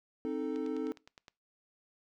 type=chord; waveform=triangle; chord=A diminished; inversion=first; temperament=equal with one note detuned; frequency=263.9 / 311.1 / 440 Hz; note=C4 / Eb4 / A4; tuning=+15 / 0 / 0 cents; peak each=-35 dBFS; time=0.25-0.92 s; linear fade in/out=0 ms
type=click train; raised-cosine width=0.2 ms; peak=-34 dBFS; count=8; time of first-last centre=0.56-1.282 s; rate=9.7 Hz
effects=noise-tail reverb RT60 0.3 s tail -23 dB re dry